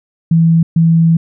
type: tone bursts at uneven times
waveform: sine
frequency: 164.81 Hz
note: E3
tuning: in tune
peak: -6 dBFS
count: 2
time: 0.31-0.63 / 0.76-1.17 s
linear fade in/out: 5 ms
effects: none